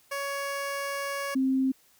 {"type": "tone pair in turn", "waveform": ["15% pulse", "sine"], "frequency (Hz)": [559, 264], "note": ["C#5", "C4"], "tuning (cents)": [14, 16], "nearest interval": "octave + minor second", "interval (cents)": 1298, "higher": "first", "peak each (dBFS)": [-24, -22], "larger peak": "second", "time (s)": [[0.11, 1.35], [1.35, 1.72]], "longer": "first", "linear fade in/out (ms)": 10, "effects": ["white hiss -62 dBFS RMS until 1.99 s"]}